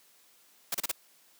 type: noise bursts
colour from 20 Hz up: white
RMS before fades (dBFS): -30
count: 4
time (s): 0.72-0.916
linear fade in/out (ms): 5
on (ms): 25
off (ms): 32
effects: white hiss -62 dBFS RMS until 1.39 s + high-pass 200 Hz 12 dB/octave